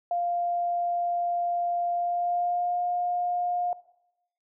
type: tone with pitch glide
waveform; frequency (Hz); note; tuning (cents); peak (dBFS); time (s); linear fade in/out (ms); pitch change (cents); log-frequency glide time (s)
sine; 698 to 709.8; F5 to F5; -1 to +28; -24; 0.11-3.73; 2; +29; 1.93-2.81
effects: noise-tail reverb RT60 0.8 s tail -18 dB re dry